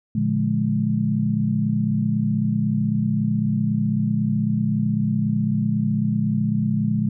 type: chord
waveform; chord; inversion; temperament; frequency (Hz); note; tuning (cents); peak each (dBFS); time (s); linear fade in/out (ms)
sine; Bb dominant seventh; none; equal with one note detuned; 116.54 / 146.83 / 174.61 / 210.7; Bb2 / D3 / F3 / Ab3; 0 / 0 / 0 / +25; -25 / -25 / -27 / -21; 0.15-7.09; 5
effects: none